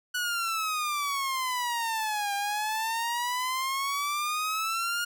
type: exponential two-way sweep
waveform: sawtooth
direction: down then up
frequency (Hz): 1480 to 800 to 1430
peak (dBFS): -24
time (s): 0.14-5.05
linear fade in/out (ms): 10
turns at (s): 2.34
effects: none